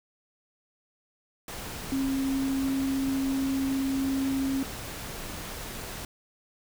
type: tone in noise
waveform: sine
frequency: 269.3 Hz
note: C#4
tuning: 50 cents flat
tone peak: -25 dBFS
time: 1.92-4.63 s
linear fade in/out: 2 ms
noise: pink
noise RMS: -38 dBFS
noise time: 1.48-6.05 s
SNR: +10 dB
effects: none